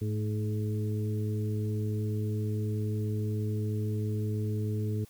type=harmonic tone with a mistuned harmonic; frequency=106.2 Hz; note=G#2; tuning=39 cents sharp; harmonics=1 / 2 / 3 / 4; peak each=-29 / -37 / -41 / -39 dBFS; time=0.01-5.05 s; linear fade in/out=10 ms; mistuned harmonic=2; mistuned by=+26 cents; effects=white hiss -59 dBFS RMS until 5.09 s